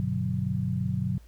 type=chord; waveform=sine; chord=G major seventh; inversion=none; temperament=equal; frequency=98 / 123.47 / 146.83 / 185 Hz; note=G2 / B2 / D3 / F#3; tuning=0 / 0 / 0 / 0 cents; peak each=-32 / -30 / -33 / -30 dBFS; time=0-1.18 s; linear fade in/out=0 ms; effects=added 57 Hz sine -48 dBFS peak until 1.27 s + pink hiss -62 dBFS RMS until 1.27 s